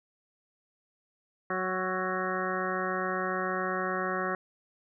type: harmonic tone with a mistuned harmonic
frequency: 185.4 Hz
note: F#3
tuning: 4 cents sharp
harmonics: 1 / 2 / 3 / 4 / 6 / 7 / 8 / 9 / 10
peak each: -38 / -35 / -37 / -38 / -35 / -37 / -40 / -40 / -38 dBFS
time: 1.5-4.35 s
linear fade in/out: 2 ms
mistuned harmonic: 7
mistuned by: +36 cents
effects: none